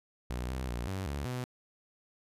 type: tone with pitch steps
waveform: sawtooth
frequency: 61.2 / 64.7 / 59.6 / 95.6 / 71.1 / 125.4 Hz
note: B1 / C2 / A#1 / G2 / C#2 / B2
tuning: -15 / -19 / +39 / -43 / +45 / +27 cents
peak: -30 dBFS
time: 0.3-1.44 s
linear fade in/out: 0 ms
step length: 190 ms
effects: resampled to 32000 Hz